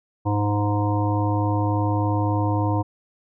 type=harmonic tone; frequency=103.4 Hz; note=G#2; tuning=7 cents flat; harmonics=1 / 3 / 5 / 7 / 9 / 10; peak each=-21 / -25 / -31 / -31 / -28 / -34 dBFS; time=0.25-2.83 s; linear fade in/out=20 ms; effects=none

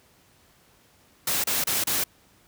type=noise bursts; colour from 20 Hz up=white; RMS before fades=-25 dBFS; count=4; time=1.27-2.04 s; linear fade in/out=5 ms; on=170 ms; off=30 ms; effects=pink hiss -59 dBFS RMS until 2.47 s + high-pass 60 Hz 12 dB/octave

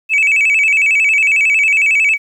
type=tone with vibrato; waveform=sine; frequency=2439 Hz; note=D#7; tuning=35 cents flat; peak=-7 dBFS; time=0.09-2.18 s; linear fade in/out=50 ms; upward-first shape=square; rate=11 Hz; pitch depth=120 cents each way; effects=tanh soft clip ceiling -7 dBFS + 8-bit

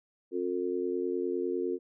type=harmonic tone; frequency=89.9 Hz; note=F#2; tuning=49 cents flat; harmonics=3 / 4 / 5; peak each=-36 / -31 / -34 dBFS; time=0.31-1.79 s; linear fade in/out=50 ms; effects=none

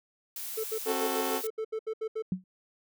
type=noise; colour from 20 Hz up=blue; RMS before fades=-38 dBFS; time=0.36-1.47 s; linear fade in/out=2 ms
type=tone bursts; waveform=triangle; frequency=440 Hz; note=A4; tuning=in tune; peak=-28 dBFS; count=12; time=0.57-2.224 s; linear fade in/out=10 ms; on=70 ms; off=74 ms
type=chord; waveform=20% pulse; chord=F# diminished; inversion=second; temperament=just; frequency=266.4 / 370 / 444 Hz; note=C4 / F#4 / A4; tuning=+31 / 0 / +16 cents; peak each=-29 dBFS; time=0.85-1.42 s; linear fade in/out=50 ms
type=tone with exponential decay; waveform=sine; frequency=185 Hz; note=F#3; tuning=in tune; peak=-23 dBFS; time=2.32-2.44 s; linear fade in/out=2 ms; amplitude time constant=25 ms
effects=none

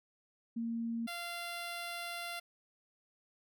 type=tone pair in turn; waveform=sine / 10% pulse; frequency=230.7 / 691.3 Hz; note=A#3 / F5; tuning=-18 / -18 cents; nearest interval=octave + perfect fifth; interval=1900 cents; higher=second; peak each=-34 / -31 dBFS; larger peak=second; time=0.56-1.07 / 1.07-2.4 s; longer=second; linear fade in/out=10 ms; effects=none

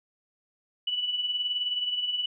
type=tone with tremolo; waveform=sine; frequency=2960 Hz; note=F#7; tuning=in tune; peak=-24 dBFS; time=0.87-2.26 s; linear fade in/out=5 ms; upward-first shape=sine; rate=19 Hz; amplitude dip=55%; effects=none

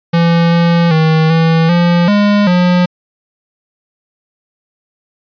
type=tone with pitch steps; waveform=square; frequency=168.9 / 170 / 158.8 / 163.3 / 173.2 / 205.4 / 178.7 Hz; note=E3 / F3 / D#3 / E3 / F3 / G#3 / F3; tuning=+42 / -46 / +36 / -16 / -14 / -19 / +40 cents; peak=-8 dBFS; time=0.13-2.86 s; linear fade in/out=10 ms; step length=390 ms; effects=resampled to 11025 Hz

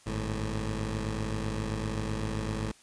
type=tone pair together; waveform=15% pulse; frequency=50.63 / 109 Hz; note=G#1 / A2; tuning=-43 / -16 cents; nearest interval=octave + minor second; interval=1327 cents; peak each=-27 dBFS; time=0.06-2.72 s; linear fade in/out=10 ms; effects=white hiss -58 dBFS RMS until 2.82 s + resampled to 22050 Hz

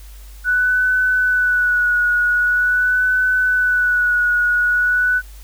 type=tone with vibrato; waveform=sine; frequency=1480 Hz; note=F#6; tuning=in tune; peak=-13 dBFS; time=0.44-5.22 s; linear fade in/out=50 ms; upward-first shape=sine; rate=0.44 Hz; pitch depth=29 cents each way; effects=added 50 Hz sine -35 dBFS peak until 5.43 s + white hiss -47 dBFS RMS until 5.43 s

